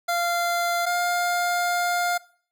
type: tone pair in turn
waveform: 25% pulse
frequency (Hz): 693 / 704.7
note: F5 / F5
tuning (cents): -14 / +15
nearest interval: unison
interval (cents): 29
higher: second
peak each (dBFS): -18 / -18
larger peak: neither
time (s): 0.08-0.86 / 0.86-2.18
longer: second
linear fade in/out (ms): 10
effects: noise-tail reverb RT60 0.5 s tail -21 dB re dry